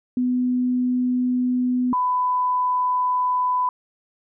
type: tone pair in turn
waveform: sine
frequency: 249.8 / 999.2 Hz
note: B3 / B5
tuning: +20 / +20 cents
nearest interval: 2 octaves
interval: 2400 cents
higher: second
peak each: -18 dBFS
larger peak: neither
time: 0.17-1.93 / 1.93-3.69 s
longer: neither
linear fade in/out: 2 ms
effects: none